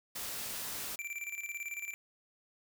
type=noise; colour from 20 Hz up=white; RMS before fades=-40 dBFS; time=0.15-0.96 s; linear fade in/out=10 ms
type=tone with tremolo; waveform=square; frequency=2349 Hz; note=D7; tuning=in tune; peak=-37 dBFS; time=0.99-1.94 s; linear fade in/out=0 ms; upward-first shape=square; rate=18 Hz; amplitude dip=65%
effects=none